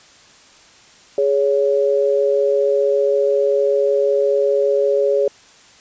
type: tone pair together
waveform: sine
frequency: 415.3 / 560.6 Hz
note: G#4 / C#5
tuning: 0 / +19 cents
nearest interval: perfect fourth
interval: 519 cents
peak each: -16 dBFS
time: 1.18-5.28 s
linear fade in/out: 2 ms
effects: white hiss -47 dBFS RMS until 5.8 s + resampled to 16000 Hz